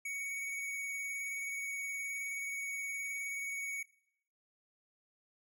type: tone with vibrato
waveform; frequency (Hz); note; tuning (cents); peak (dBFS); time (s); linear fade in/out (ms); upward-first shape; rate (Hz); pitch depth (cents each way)
square; 2236; C#7; +14; -38; 0.05-3.83; 5; sine; 19; 13
effects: noise-tail reverb RT60 0.7 s tail -21 dB re dry